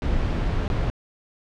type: noise with dropouts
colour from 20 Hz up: brown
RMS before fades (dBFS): -23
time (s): 0.02-0.9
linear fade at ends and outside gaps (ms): 0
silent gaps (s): 0.679-0.701
effects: low-pass 4000 Hz 12 dB/octave